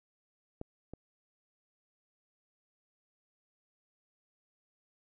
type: clicks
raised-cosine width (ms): 2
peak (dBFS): -26 / -30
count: 2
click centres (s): 0.614 / 0.936
effects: none